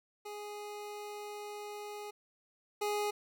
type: tone pair in turn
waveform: 25% pulse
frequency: 415.3 / 415.3 Hz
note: G#4 / G#4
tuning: 0 / 0 cents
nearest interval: unison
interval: 0 cents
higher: neither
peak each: -38 / -28 dBFS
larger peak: second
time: 0.25-2.11 / 2.81-3.11 s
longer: first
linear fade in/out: 10 ms
effects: none